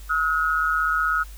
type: tone pair together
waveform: sine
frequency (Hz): 1284.8 / 1441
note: E6 / F#6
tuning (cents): -45 / -46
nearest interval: major second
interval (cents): 199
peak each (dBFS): -22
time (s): 0.09-1.24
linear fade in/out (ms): 20
effects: added 50 Hz sine -37 dBFS peak until 1.37 s + white hiss -49 dBFS RMS until 1.37 s